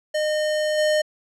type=tone with level steps; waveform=square; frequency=611 Hz; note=D#5; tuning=32 cents flat; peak=-21 / -18 dBFS; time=0.14-1.02 s; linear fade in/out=10 ms; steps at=0.77 s; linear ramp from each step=20 ms; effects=low-pass 8000 Hz 12 dB/octave